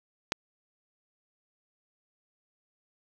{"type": "click", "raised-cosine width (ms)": 0.2, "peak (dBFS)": -9, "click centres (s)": 0.321, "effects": []}